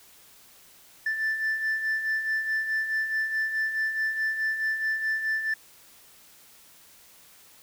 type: beating tone pair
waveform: sine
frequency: 1760 / 1764.7 Hz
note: A6 / A6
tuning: 0 / +5 cents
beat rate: 4.7 Hz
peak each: -31 / -24 dBFS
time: 1.06-5.54 s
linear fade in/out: 5 ms
effects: tanh soft clip ceiling -22 dBFS + white hiss -54 dBFS RMS until 7.62 s